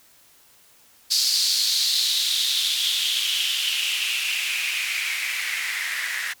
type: noise with band-pass filter sweep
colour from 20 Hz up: blue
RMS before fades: -24 dBFS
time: 1.1-6.34 s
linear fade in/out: 20 ms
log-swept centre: 4700 to 1800 Hz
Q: 4.8
effects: white hiss -55 dBFS RMS until 6.4 s